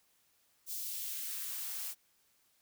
blue noise with high-pass filter sweep, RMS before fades -40 dBFS, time 0.66-1.95 s, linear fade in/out 50 ms, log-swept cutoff 4900 to 470 Hz, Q 0.96, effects white hiss -72 dBFS RMS until 2.61 s

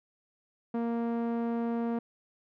sawtooth tone with low-pass filter, 233.1 Hz, A#3, in tune, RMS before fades -31 dBFS, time 0.74-1.99 s, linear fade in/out 5 ms, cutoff 900 Hz, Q 0.66, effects none

